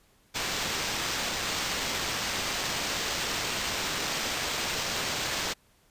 blue noise with sample-and-hold, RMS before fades -31 dBFS, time 0.34-5.54 s, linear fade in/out 20 ms, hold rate 11025 Hz, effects pink hiss -64 dBFS RMS until 5.9 s + resampled to 32000 Hz

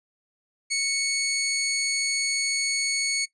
15% pulse tone, 2213 Hz, C#7, 3 cents flat, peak -17 dBFS, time 0.7-3.26 s, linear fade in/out 20 ms, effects noise-tail reverb RT60 0.1 s tail -19 dB re dry + resampled to 22050 Hz

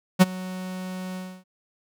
45% pulse tone with ADSR envelope, 185 Hz, F#3, in tune, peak -9 dBFS, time 0.19-1.44 s, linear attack 27 ms, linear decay 28 ms, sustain -22 dB, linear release 280 ms, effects none

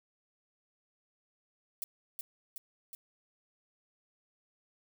violet noise with echo, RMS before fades -37 dBFS, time 1.82-1.84 s, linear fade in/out 0 ms, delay 370 ms, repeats 3, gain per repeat -3 dB, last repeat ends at 2.95 s, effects none

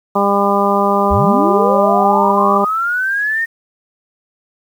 harmonic tone, 200.4 Hz, G3, 38 cents sharp, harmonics 1 / 2 / 3 / 4 / 5 / 6, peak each -18 / -18 / -18 / -18 / -18 / -18 dBFS, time 0.15-2.65 s, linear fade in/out 10 ms
sine linear sweep, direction up, 50.8 to 1855 Hz, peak -14 dBFS, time 1.1-3.46 s, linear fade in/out 20 ms
effects 7-bit

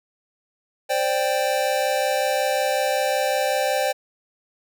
square chord, C suspended second, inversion none, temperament just, 523.3 / 588.7 / 784.9 Hz, C5 / D5 / G5, 0 / +4 / +2 cents, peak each -25 dBFS, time 0.89-3.93 s, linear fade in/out 20 ms, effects none

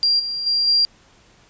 sine tone with level steps, 4761 Hz, D8, 23 cents sharp, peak -14 / -23 / -16 / -13 dBFS, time 0.03-0.85 s, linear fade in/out 0 ms, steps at 0.19 / 0.46 / 0.67 s, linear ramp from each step 10 ms, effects pink hiss -53 dBFS RMS until 1.49 s + resampled to 16000 Hz

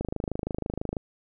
click train, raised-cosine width 2 ms, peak -16 dBFS, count 26, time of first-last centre 0.01-0.968 s, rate 26.1 Hz, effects none

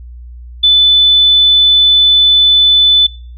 sine tone, 3500 Hz, A7, 10 cents flat, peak -4 dBFS, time 0.63-3.07 s, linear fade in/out 10 ms, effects noise-tail reverb RT60 0.4 s tail -19 dB re dry + added 60 Hz sine -28 dBFS peak until 3.37 s

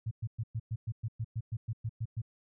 sine tone bursts, 112.3 Hz, A2, 36 cents sharp, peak -31 dBFS, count 14, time 0.06-2.218 s, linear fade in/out 10 ms, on 52 ms, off 110 ms, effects none

